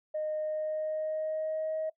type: tone with pitch glide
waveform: sine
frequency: 616 to 630.8 Hz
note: D#5 to D#5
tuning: -17 to +24 cents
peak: -29 dBFS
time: 0.14-1.9 s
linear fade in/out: 10 ms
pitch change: +41 cents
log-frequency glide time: 0.39-1.74 s
effects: noise-tail reverb RT60 0.1 s tail -21 dB re dry + tanh soft clip ceiling -26 dBFS